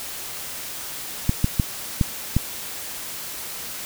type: clicks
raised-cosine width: 5 ms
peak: -5 dBFS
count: 5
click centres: 1.294 / 1.444 / 1.598 / 2.012 / 2.366 s
effects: white hiss -33 dBFS RMS until 3.85 s